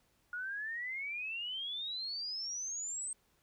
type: exponential sweep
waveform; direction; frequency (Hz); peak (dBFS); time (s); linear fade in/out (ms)
sine; up; 1426 to 8380; -37; 0.33-3.13; 2
effects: pink hiss -73 dBFS RMS until 3.42 s